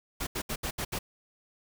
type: noise bursts at uneven times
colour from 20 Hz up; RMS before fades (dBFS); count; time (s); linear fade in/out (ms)
pink; -33; 6; 0.2-0.27 / 0.35-0.42 / 0.49-0.56 / 0.63-0.71 / 0.78-0.85 / 0.92-0.99; 10
effects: none